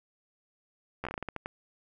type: slowing click train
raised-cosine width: 0.5 ms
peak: -20 dBFS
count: 11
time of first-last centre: 1.04-1.459 s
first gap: 12 ms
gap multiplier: 1.26
effects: none